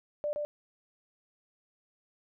sine tone with echo, 591 Hz, D5, 11 cents sharp, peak -29 dBFS, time 0.24-0.33 s, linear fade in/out 0 ms, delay 120 ms, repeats 1, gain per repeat -2 dB, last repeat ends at 0.45 s, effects none

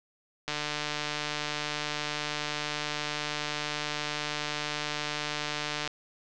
click train, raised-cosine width 0.2 ms, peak -14 dBFS, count 805, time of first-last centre 0.48-5.876 s, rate 149 Hz, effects low-pass 7000 Hz 12 dB/octave

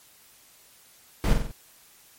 brown noise with echo, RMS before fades -20 dBFS, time 1.24-1.33 s, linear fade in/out 0 ms, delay 46 ms, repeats 4, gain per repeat -5 dB, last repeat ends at 1.514 s, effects white hiss -55 dBFS RMS until 2.18 s + MP3 64 kbps

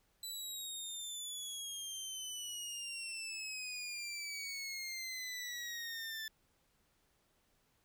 20% pulse exponential sweep, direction down, 3987 to 1753 Hz, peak -36 dBFS, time 0.23-6.28 s, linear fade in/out 2 ms, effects pink hiss -75 dBFS RMS until 7.84 s

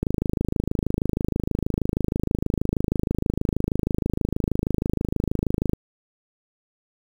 click train, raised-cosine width 3 ms, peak -9 dBFS, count 151, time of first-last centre 0.03-5.733 s, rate 26.3 Hz, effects 7-bit

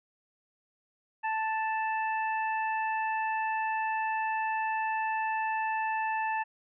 harmonic tone, 880 Hz, A5, in tune, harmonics 1 / 2 / 3, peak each -29 / -35 / -39 dBFS, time 1.23-6.44 s, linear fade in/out 20 ms, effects none

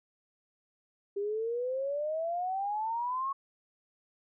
sine exponential sweep, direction up, 396 to 1108.7 Hz, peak -30 dBFS, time 1.16-3.33 s, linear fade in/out 10 ms, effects none

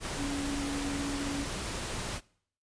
sine tone in noise, 282.1 Hz, C#4, 30 cents sharp, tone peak -33 dBFS, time 0.15-1.47 s, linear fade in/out 50 ms, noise pink, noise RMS -36 dBFS, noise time 0-2.21 s, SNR 0 dB, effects noise-tail reverb RT60 0.6 s tail -23 dB re dry + resampled to 22050 Hz

